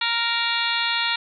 harmonic tone with a mistuned harmonic, 466.2 Hz, A#4, in tune, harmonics 2 / 3 / 4 / 5 / 6 / 7 / 8 / 9, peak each -29 / -29 / -29 / -29 / -29 / -29 / -29 / -29 dBFS, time 0.01-1.16 s, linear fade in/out 5 ms, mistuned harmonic 7, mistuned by +70 cents, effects none

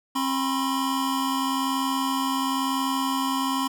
square tone cluster, 267.4 / 991 / 1072 Hz, C4 / B5 / C6, +38 / +6 / +42 cents, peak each -27 / -29 / -30 dBFS, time 0.15-3.68 s, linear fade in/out 10 ms, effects none

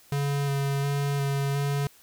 square tone with vibrato, 140.5 Hz, C#3, 24 cents sharp, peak -25 dBFS, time 0.12-1.87 s, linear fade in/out 2 ms, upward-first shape square, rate 1.4 Hz, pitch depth 13 cents each way, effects white hiss -56 dBFS RMS until 2.02 s

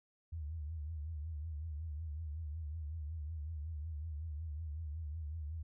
sine tone with vibrato, 77.78 Hz, D#2, in tune, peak -39 dBFS, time 0.32-5.63 s, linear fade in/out 10 ms, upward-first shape triangle, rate 5.4 Hz, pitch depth 140 cents each way, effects none

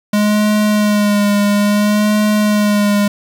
square tone with vibrato, 207.7 Hz, G#3, in tune, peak -11 dBFS, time 0.13-3.08 s, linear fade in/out 5 ms, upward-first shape sine, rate 0.59 Hz, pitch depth 29 cents each way, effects 7-bit

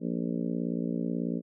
harmonic tone, 58.27 Hz, A#1, in tune, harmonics 3 / 4 / 5 / 6 / 7 / 8 / 9 / 10, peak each -33 / -32 / -35 / -46 / -40 / -43 / -44 / -49 dBFS, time 0-1.42 s, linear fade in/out 50 ms, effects none

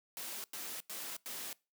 white noise bursts, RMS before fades -43 dBFS, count 4, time 0.17-1.529 s, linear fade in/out 0 ms, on 270 ms, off 93 ms, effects noise-tail reverb RT60 0.3 s tail -24 dB re dry + high-pass 200 Hz 12 dB/octave

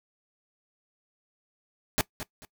pink noise with echo, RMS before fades -24 dBFS, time 1.98-2.01 s, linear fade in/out 0 ms, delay 220 ms, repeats 2, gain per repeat -12 dB, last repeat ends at 2.45 s, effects noise-tail reverb RT60 0.1 s tail -20 dB re dry

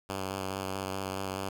5% pulse tone with vibrato, 96 Hz, G2, 36 cents flat, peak -22 dBFS, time 0.09-1.49 s, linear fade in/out 5 ms, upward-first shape square, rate 4.7 Hz, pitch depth 17 cents each way, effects 10-bit

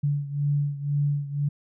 sine beating tone pair, 143.6 / 145.6 Hz, D3 / D3, -39 / -15 cents, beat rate 2 Hz, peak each -24 / -28 dBFS, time 0.03-1.49 s, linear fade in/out 10 ms, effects none

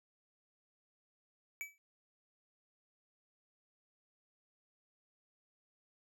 square tone with exponential decay, 2298 Hz, D7, 38 cents flat, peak -37 dBFS, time 1.61-1.78 s, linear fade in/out 0 ms, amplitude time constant 35 ms, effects none

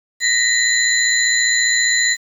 sine tone cluster, 1865 / 1980 / 4043 / 7050 Hz, A#6 / B6 / B7 / A8, 0 / +4 / +40 / +2 cents, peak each -19 dBFS, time 0.2-2.17 s, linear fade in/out 50 ms, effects 7-bit

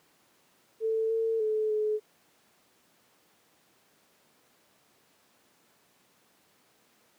sine tone with pitch steps, 444.5 / 449.8 / 432 / 427.1 Hz, A4 / A4 / A4 / G#4, +18 / +38 / -32 / +48 cents, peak -25 dBFS, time 0.8-2 s, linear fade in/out 50 ms, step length 300 ms, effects pink hiss -65 dBFS RMS until 7.18 s + high-pass 200 Hz 12 dB/octave

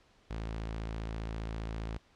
sawtooth tone, 55 Hz, A1, in tune, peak -32 dBFS, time 0.3-1.98 s, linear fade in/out 10 ms, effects pink hiss -65 dBFS RMS until 2.15 s + low-pass 5000 Hz 12 dB/octave

